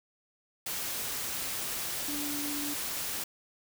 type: tone in noise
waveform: sine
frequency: 291.2 Hz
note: D4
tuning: 15 cents flat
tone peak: -36 dBFS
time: 2.08-2.74 s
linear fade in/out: 5 ms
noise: white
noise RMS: -35 dBFS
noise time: 0.66-3.24 s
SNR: -4 dB
effects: none